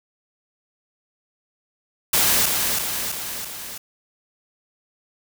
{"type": "noise with echo", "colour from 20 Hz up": "white", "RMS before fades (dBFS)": -18, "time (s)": [2.13, 2.46], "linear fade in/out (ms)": 5, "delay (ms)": 330, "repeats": 4, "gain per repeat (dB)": -4, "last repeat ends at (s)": 3.78, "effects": []}